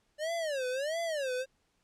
square tone with vibrato, 583 Hz, D5, 13 cents flat, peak -32 dBFS, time 0.18-1.46 s, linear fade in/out 50 ms, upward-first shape sine, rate 1.5 Hz, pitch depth 260 cents each way, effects pink hiss -74 dBFS RMS until 1.83 s + low-pass 9000 Hz 12 dB/octave

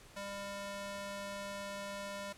square tone with high-pass filter, 200 Hz, G3, 35 cents sharp, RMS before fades -43 dBFS, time 0.16-2.33 s, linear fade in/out 10 ms, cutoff 490 Hz, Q 0.84, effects pink hiss -58 dBFS RMS until 2.37 s + low-pass 11000 Hz 12 dB/octave

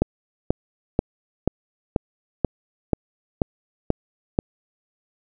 click train, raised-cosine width 2 ms, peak -4 dBFS, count 10, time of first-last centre 0.02-4.389 s, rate 2.06 Hz, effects none

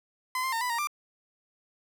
30% pulse tone with pitch steps, 1022 / 1050 / 913 / 992 / 934 / 1186 Hz, C6 / C6 / A#5 / B5 / A#5 / D6, -41 / +6 / -36 / +7 / +3 / +17 cents, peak -25 dBFS, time 0.35-0.872 s, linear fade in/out 2 ms, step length 87 ms, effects none

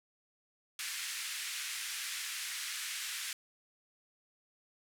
pink band-pass noise, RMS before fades -40 dBFS, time 0.79-3.33 s, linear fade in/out 2 ms, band 1700 to 12000 Hz, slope 24 dB/octave, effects none

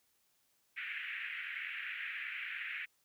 white band-pass noise, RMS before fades -42 dBFS, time 0.76-2.86 s, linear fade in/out 20 ms, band 1600 to 2600 Hz, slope 48 dB/octave, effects white hiss -75 dBFS RMS until 3.04 s

